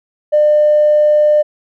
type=tone with tanh clipping; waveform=triangle; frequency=600 Hz; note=D5; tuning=37 cents sharp; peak=-7 dBFS; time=0.32-1.43 s; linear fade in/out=20 ms; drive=4 dB; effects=none